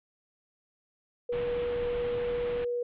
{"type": "tone", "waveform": "sine", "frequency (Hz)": 483.3, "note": "B4", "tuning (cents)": -38, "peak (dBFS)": -28, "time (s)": [1.29, 2.83], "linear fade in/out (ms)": 5}
{"type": "low-pass noise", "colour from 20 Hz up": "pink", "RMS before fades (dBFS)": -41, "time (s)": [1.32, 2.65], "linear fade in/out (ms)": 10, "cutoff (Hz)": 3400, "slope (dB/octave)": 48}
{"effects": []}